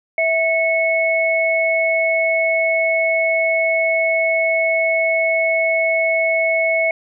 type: tone pair together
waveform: sine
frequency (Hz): 654.1 / 2200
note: E5 / C#7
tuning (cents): -14 / -14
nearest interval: octave + major sixth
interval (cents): 2100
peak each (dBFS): -17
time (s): 0.18-6.91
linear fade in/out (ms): 2
effects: none